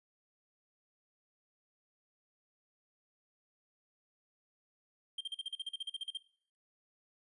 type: tone bursts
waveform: triangle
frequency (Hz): 3176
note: G7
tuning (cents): +22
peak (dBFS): -34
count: 15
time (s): 5.18-6.174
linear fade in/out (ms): 5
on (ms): 28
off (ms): 41
effects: noise-tail reverb RT60 0.5 s tail -17 dB re dry + resampled to 24000 Hz